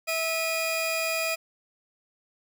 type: tone pair together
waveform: sawtooth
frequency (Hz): 650.5 / 2456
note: E5 / D#7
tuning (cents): -23 / -23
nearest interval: octave + major seventh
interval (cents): 2300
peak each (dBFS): -25 / -25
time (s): 0.07-1.36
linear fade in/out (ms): 20
effects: none